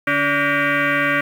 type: tone with frequency modulation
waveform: sine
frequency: 146.83 Hz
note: D3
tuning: in tune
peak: -15 dBFS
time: 0.07-1.21 s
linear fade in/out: 5 ms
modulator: 431 Hz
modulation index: 5.1
effects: 7-bit